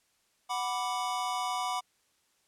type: chord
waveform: square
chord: B minor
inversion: second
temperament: equal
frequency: 740 / 987.8 / 1174.7 Hz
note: F#5 / B5 / D6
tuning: 0 / 0 / 0 cents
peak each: -35 / -35 / -37 dBFS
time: 0.49-1.81 s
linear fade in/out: 20 ms
effects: white hiss -71 dBFS RMS until 2.47 s + low-pass 10000 Hz 12 dB/octave